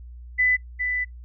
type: tone pair in turn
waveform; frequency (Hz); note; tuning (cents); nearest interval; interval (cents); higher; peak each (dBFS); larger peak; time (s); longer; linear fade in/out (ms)
sine; 2000 / 1991.6; B6 / B6; +21 / +14; unison; 7; first; -17 / -23; first; 0.38-0.57 / 0.79-1.05; second; 20
effects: noise-tail reverb RT60 0.1 s tail -20 dB re dry + added 60 Hz sine -38 dBFS peak until 1.24 s